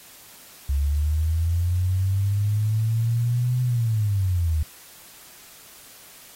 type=linear two-way sweep; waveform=sine; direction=up then down; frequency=68.2 to 126.5 to 75.2 Hz; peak=-19 dBFS; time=0.69-4.63 s; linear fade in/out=5 ms; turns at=3.62 s; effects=white hiss -47 dBFS RMS until 6.35 s + AAC 48 kbps